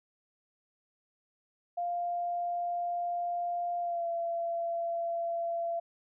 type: tone with pitch glide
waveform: sine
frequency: 698.5 to 678.6 Hz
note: F5 to F5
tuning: 0 to -50 cents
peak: -30 dBFS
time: 1.77-5.8 s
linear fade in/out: 10 ms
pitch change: -50 cents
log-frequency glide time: 3.8-4.07 s
effects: none